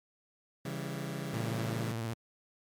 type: chord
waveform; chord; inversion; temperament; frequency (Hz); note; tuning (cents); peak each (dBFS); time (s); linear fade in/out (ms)
sawtooth; C# diminished; none; just; 138.59 / 166.31 / 199.57; C#3 / E3 / G3; 0 / +16 / +31; -35 / -36 / -38; 0.65-1.92; 5
type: tone with vibrato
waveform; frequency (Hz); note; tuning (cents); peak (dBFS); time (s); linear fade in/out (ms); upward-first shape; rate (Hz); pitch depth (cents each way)
sawtooth; 113.9; A#2; -40; -30; 1.33-2.14; 10; sine; 17; 61
effects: MP3 96 kbps